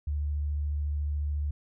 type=tone with vibrato; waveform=sine; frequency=73.42 Hz; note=D2; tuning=in tune; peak=-27 dBFS; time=0.07-1.51 s; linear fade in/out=5 ms; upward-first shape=sine; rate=14 Hz; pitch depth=13 cents each way; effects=none